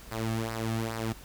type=tone with flanger; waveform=sawtooth; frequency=112.6 Hz; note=A2; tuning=40 cents sharp; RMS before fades=-32 dBFS; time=0.11-1.13 s; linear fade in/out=10 ms; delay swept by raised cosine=0.29 to 2.09 ms; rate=2.4 Hz; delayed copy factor=-0.65; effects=added 50 Hz sine -47 dBFS peak until 1.24 s + pink hiss -50 dBFS RMS until 1.24 s